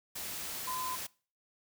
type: tone in noise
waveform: sine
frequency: 1019 Hz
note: C6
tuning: 46 cents flat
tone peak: -35 dBFS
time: 0.67-0.96 s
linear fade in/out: 10 ms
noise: white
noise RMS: -40 dBFS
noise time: 0.15-1.07 s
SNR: +2 dB
effects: noise-tail reverb RT60 0.4 s tail -23 dB re dry